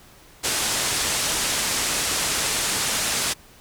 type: low-pass noise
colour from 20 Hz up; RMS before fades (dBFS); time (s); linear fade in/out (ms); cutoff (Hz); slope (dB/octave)
white; -24; 0.43-3.34; 20; 9700; 24
effects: pink hiss -50 dBFS RMS until 3.6 s